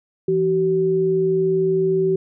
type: tone pair together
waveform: sine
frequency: 167.2 / 380.6 Hz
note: E3 / F#4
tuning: +25 / +49 cents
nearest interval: octave + major second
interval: 1424 cents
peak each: -24 / -16 dBFS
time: 0.28-2.16 s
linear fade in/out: 5 ms
effects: none